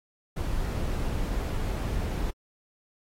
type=noise; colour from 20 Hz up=brown; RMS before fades=-29 dBFS; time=0.36-2.31 s; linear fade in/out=10 ms; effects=AAC 48 kbps